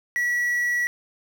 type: tone with quantisation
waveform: triangle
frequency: 1936 Hz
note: B6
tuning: 35 cents flat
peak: -19 dBFS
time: 0.16-0.87 s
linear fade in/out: 0 ms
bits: 7
effects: none